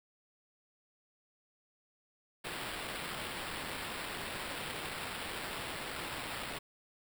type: noise with sample-and-hold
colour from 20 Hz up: white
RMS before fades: -41 dBFS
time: 2.44-6.59 s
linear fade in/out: 10 ms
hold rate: 6300 Hz
effects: none